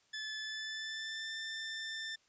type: tone with pitch glide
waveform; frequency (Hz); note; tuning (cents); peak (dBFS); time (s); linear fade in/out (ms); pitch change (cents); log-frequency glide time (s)
20% pulse; 1735 to 1782.7; A6 to A6; -25 to +22; -34; 0.13-2.16; 10; +47; 0.38-1.34
effects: white hiss -71 dBFS RMS until 2.28 s + resampled to 16000 Hz